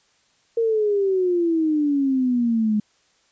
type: exponential sweep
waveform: sine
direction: down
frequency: 465.1 to 208.3 Hz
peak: -17 dBFS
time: 0.57-2.8 s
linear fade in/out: 5 ms
effects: white hiss -62 dBFS RMS until 3.31 s + resampled to 16000 Hz